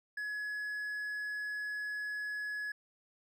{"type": "tone", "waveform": "triangle", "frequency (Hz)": 1690, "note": "G#6", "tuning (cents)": 30, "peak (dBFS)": -34, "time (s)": [0.17, 2.72], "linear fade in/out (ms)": 5, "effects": []}